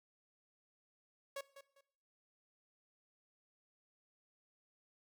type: tone with echo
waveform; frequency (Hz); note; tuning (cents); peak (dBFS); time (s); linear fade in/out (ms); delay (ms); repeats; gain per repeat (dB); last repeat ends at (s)
sawtooth; 554.4; C#5; 0; -37; 1.36-1.41; 5; 200; 2; -12; 1.81
effects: noise-tail reverb RT60 0.8 s tail -20 dB re dry